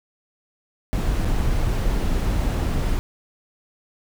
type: noise with dropouts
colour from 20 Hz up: brown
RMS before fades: -21 dBFS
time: 0.93-2.99 s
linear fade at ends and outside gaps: 0 ms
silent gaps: 1.246-1.253 s
effects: none